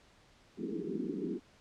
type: band-pass noise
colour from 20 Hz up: white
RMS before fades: -37 dBFS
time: 0.57-1.4 s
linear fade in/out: 50 ms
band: 170 to 420 Hz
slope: 96 dB/octave
effects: pink hiss -63 dBFS RMS until 1.6 s + low-pass 6000 Hz 12 dB/octave